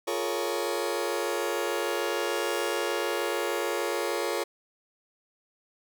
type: chord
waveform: sawtooth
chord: Bb minor seventh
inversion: second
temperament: just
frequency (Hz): 349.6 / 419.5 / 466.2 / 559.4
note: F4 / Ab4 / Bb4 / Db5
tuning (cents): +2 / +17 / 0 / +16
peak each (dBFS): -29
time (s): 0.07-4.44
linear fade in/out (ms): 10
effects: none